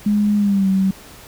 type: tone with pitch glide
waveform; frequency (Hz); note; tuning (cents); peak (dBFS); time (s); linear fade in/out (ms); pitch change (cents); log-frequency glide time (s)
sine; 207.7 to 191.57; G#3 to G3; 0 to -40; -13; 0.06-0.91; 5; -140; 0.36-0.68
effects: pink hiss -41 dBFS RMS until 1.27 s